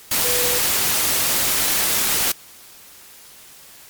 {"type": "tone in noise", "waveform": "sine", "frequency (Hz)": 491, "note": "B4", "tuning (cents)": -10, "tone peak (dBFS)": -25, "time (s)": [0.24, 0.59], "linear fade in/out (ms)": 5, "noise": "white", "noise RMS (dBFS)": -19, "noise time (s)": [0.11, 2.32], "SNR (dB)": -9, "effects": ["white hiss -44 dBFS RMS until 3.89 s", "MP3 96 kbps"]}